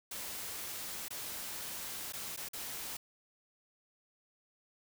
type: noise with dropouts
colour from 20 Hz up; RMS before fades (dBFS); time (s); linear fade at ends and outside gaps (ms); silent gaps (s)
white; -42; 0.11-2.97; 5; 1.084-1.105 / 2.124-2.134 / 2.364-2.373 / 2.487-2.533
effects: none